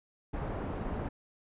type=low-pass noise; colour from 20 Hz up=pink; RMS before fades=-36 dBFS; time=0.33-1.09 s; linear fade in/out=10 ms; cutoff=1000 Hz; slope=12 dB/octave; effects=resampled to 8000 Hz